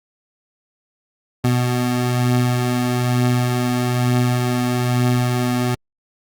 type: beating tone pair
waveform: 25% pulse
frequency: 123.47 / 124.57 Hz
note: B2 / B2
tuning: 0 / +15 cents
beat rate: 1.1 Hz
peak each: -13 / -21 dBFS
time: 1.44-5.75 s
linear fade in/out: 5 ms
effects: Opus 48 kbps